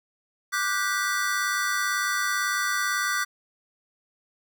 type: chord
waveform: square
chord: G major seventh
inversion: second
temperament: just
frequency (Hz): 1176 / 1470 / 1568 / 1960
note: D6 / F#6 / G6 / B6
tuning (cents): +2 / -12 / 0 / -14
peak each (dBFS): -30 / -30 / -31 / -31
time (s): 0.52-3.25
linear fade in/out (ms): 20
effects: none